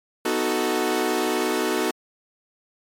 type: chord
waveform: sawtooth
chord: B dominant seventh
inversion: none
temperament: equal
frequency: 246.9 / 311.1 / 370 / 440 Hz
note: B3 / D#4 / F#4 / A4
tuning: 0 / 0 / 0 / 0 cents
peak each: -25 / -23 / -21 / -23 dBFS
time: 0.25-1.91 s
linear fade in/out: 5 ms
effects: MP3 64 kbps